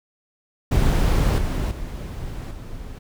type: noise with level steps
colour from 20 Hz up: brown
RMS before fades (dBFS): -17 / -23 / -31 / -35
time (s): 0.71-2.99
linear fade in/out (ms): 10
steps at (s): 1.38 / 1.71 / 2.51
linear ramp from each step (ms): 2
effects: none